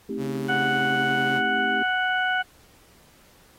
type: chord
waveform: sine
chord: A half-diminished seventh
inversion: none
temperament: just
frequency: 220 / 264 / 316.8 / 396 Hz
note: A3 / C4 / Eb4 / G4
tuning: 0 / +16 / +31 / +18 cents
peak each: -32 / -33 / -36 / -31 dBFS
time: 0.09-1.83 s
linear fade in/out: 5 ms
type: tone with pitch glide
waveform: sawtooth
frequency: 138.59 to 136.76 Hz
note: C#3 to C#3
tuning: 0 to -23 cents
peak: -28 dBFS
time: 0.17-1.42 s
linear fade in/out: 50 ms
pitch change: -23 cents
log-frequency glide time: 0.64-1.16 s
type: harmonic tone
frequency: 740 Hz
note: F#5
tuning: in tune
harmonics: 1 / 2 / 3 / 4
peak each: -26 / -23 / -35 / -33 dBFS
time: 0.48-2.43 s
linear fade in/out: 20 ms
effects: pink hiss -56 dBFS RMS until 3.58 s + AAC 48 kbps